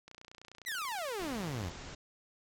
click train, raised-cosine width 0.2 ms, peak -33 dBFS, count 35, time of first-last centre 0.08-1.221 s, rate 29.8 Hz
sawtooth exponential sweep, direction down, 2047 to 79 Hz, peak -32 dBFS, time 0.66-1.7 s, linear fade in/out 10 ms
pink low-pass noise, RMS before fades -47 dBFS, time 1.19-1.95 s, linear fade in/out 5 ms, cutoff 7500 Hz, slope 96 dB/octave
effects none

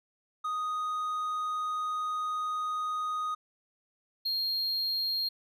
triangle tone pair in turn, 1244.5 / 4230 Hz, D#6 / C8, 0 / +18 cents, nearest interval octave + major sixth, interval 2118 cents, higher second, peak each -28 / -27 dBFS, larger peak second, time 0.44-3.35 / 4.25-5.29 s, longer first, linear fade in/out 10 ms, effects none

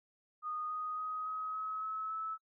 sine tone with pitch steps, 1234 / 1245.5 / 1257 / 1268.7 / 1280.5 / 1292.4 / 1304.4 Hz, D#6 / D#6 / D#6 / D#6 / D#6 / E6 / E6, -15 / +1 / +17 / +33 / +49 / -35 / -19 cents, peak -36 dBFS, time 0.42-2.38 s, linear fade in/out 50 ms, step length 280 ms, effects noise-tail reverb RT60 0.1 s tail -24 dB re dry

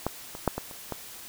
clicks, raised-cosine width 1 ms, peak -12 / -24 / -8 / -16 / -29 / -17 dBFS, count 6, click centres 0.066 / 0.351 / 0.477 / 0.58 / 0.712 / 0.923 s, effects white hiss -44 dBFS RMS until 1.28 s

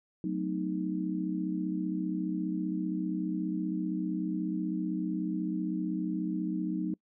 sine chord, F# diminished seventh, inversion none, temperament equal with one note detuned, 185 / 220 / 255.1 / 311.1 Hz, F#3 / A3 / C4 / Eb4, 0 / 0 / -44 / 0 cents, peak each -33 / -39 / -39 / -33 dBFS, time 0.24-6.94 s, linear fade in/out 2 ms, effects noise-tail reverb RT60 0.1 s tail -25 dB re dry

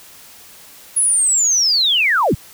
sine linear sweep, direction down, 10530 to 48.55 Hz, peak -12 dBFS, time 0.96-2.35 s, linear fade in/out 10 ms, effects white hiss -42 dBFS RMS until 2.53 s

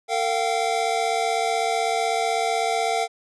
square tone cluster, 453.6 / 696 / 772 Hz, A#4 / F5 / G5, -47 / -6 / -27 cents, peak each -28 / -25 / -26 dBFS, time 0.08-3.08 s, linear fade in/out 50 ms, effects resampled to 22050 Hz

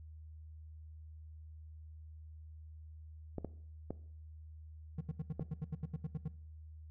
clicks, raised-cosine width 2 ms, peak -25 dBFS, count 4, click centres 3.383 / 3.447 / 3.906 / 5.396 s
triangle tone bursts, 154 Hz, D#3, 17 cents flat, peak -33 dBFS, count 13, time 4.98-6.281 s, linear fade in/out 5 ms, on 29 ms, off 77 ms
effects noise-tail reverb RT60 0.6 s tail -19 dB re dry + added 78 Hz sine -49 dBFS peak until 6.9 s

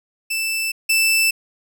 sawtooth tone pair in turn, 2648 / 2648 Hz, E7 / E7, +7 / +7 cents, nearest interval unison, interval 0 cents, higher neither, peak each -17 / -11 dBFS, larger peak second, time 0.3-0.72 / 0.89-1.31 s, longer neither, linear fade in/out 10 ms, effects none

